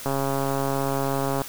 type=click train; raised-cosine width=1 ms; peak=-12 dBFS; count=187; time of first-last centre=0.06-1.418 s; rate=137 Hz; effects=white hiss -38 dBFS RMS until 1.48 s